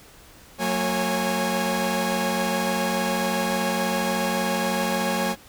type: tone cluster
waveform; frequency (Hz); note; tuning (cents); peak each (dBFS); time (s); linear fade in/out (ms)
sawtooth; 184.7 / 228.2 / 547 / 828; F#3 / A#3 / C#5 / G#5; -3 / -37 / -23 / -5; -24; 0.58-5.36; 50
effects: pink hiss -49 dBFS RMS until 5.48 s